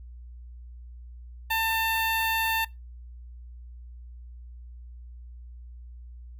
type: tone with notch filter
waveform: 10% pulse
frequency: 896 Hz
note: A5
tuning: 31 cents sharp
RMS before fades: -26 dBFS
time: 1.5-2.65 s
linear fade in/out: 10 ms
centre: 5600 Hz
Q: 0.73
effects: noise-tail reverb RT60 0.2 s tail -21 dB re dry + added 60 Hz sine -41 dBFS peak until 6.39 s